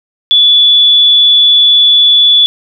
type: tone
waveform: sine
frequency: 3442 Hz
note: A7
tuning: 39 cents flat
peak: -3 dBFS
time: 0.31-2.46 s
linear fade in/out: 0 ms
effects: none